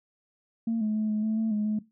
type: tone with pitch steps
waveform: sine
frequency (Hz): 227.9 / 214.2 / 215.8 / 213.2 / 218.6 / 222.4 / 210.5 / 213.5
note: A#3 / A3 / A3 / G#3 / A3 / A3 / G#3 / G#3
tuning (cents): -39 / -46 / -33 / +46 / -11 / +19 / +24 / +48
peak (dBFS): -23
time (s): 0.67-1.79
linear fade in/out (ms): 5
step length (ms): 140
effects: noise-tail reverb RT60 0.2 s tail -17 dB re dry + tanh soft clip ceiling -21 dBFS